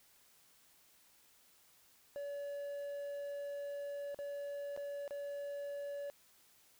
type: tone with dropouts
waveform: triangle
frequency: 570 Hz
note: C#5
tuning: 48 cents sharp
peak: -38 dBFS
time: 2.16-6.1 s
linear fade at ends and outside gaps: 0 ms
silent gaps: 4.145-4.189 / 4.764-4.775 / 5.078-5.108 s
effects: white hiss -67 dBFS RMS until 6.79 s